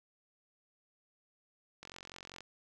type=click train; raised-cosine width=0.2 ms; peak=-30 dBFS; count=27; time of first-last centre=1.83-2.406 s; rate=45.1 Hz; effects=none